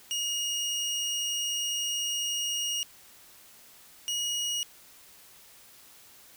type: tone pair in turn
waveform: 25% pulse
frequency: 2866 / 2894 Hz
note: F7 / F#7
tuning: +44 / -39 cents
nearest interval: unison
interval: 17 cents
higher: second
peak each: -25 dBFS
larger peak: neither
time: 0.11-2.83 / 4.08-4.63 s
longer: first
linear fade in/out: 0 ms
effects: white hiss -54 dBFS RMS until 6.36 s